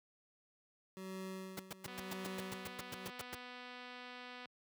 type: tone with tremolo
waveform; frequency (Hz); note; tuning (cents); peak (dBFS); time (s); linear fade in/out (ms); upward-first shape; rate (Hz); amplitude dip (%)
25% pulse; 189.1; F#3; +38; -39; 0.97-3.1; 0; sine; 0.94; 80
type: noise bursts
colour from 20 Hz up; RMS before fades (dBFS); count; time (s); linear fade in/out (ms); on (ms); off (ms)
pink; -43; 14; 1.57-3.35; 5; 25; 110
type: click train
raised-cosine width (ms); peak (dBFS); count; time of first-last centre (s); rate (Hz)
0.3; -35; 640; 1.88-4.457; 248
effects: high-pass 100 Hz 12 dB/octave